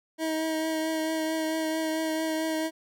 25% pulse tone with vibrato, 317.9 Hz, D#4, 37 cents sharp, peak -23 dBFS, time 0.18-2.71 s, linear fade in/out 50 ms, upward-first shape triangle, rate 4.5 Hz, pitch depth 20 cents each way, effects none

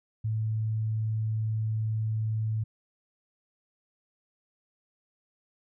sine tone, 109.7 Hz, A2, 5 cents flat, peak -26 dBFS, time 0.24-2.64 s, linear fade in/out 10 ms, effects none

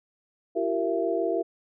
sine tone cluster, 337.9 / 384.3 / 462.3 / 668 Hz, E4 / G4 / A#4 / E5, +43 / -34 / -14 / +23 cents, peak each -29 dBFS, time 0.55-1.43 s, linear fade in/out 20 ms, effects none

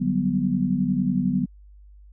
sine chord, G major seventh, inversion second, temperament equal, 146.83 / 185 / 196 / 246.9 Hz, D3 / F#3 / G3 / B3, 0 / 0 / 0 / 0 cents, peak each -29 / -24 / -26 / -24 dBFS, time 0-1.46 s, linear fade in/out 20 ms, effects added 50 Hz sine -45 dBFS peak until 2.12 s

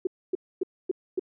sine tone bursts, 370 Hz, F#4, in tune, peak -22 dBFS, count 5, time 0.05-1.195 s, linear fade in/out 5 ms, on 21 ms, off 260 ms, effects none

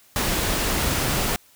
pink noise, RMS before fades -23 dBFS, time 0.16-1.36 s, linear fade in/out 0 ms, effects white hiss -55 dBFS RMS until 1.55 s

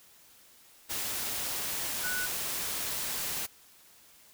sine tone in noise, 1480 Hz, F#6, in tune, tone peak -32 dBFS, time 2.03-2.27 s, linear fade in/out 20 ms, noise white, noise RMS -34 dBFS, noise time 0.89-3.47 s, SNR -1 dB, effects white hiss -58 dBFS RMS until 4.33 s

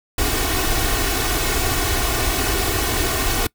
pink noise with comb filter, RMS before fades -20 dBFS, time 0.18-3.47 s, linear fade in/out 5 ms, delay 2.7 ms, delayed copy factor +0.7, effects noise-tail reverb RT60 0.1 s tail -24 dB re dry

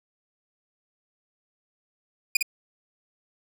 sawtooth tone with echo, 2440 Hz, D#7, 34 cents flat, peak -13 dBFS, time 2.35-2.37 s, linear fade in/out 5 ms, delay 57 ms, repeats 1, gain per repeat -5 dB, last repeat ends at 2.427 s, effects none

